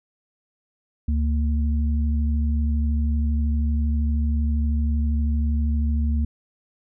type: tone pair together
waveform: sine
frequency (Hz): 71.96 / 228.6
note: D2 / A#3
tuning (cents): -35 / -34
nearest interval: octave + minor sixth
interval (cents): 2001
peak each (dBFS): -19 / -28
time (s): 1.08-6.25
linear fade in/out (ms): 5
effects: none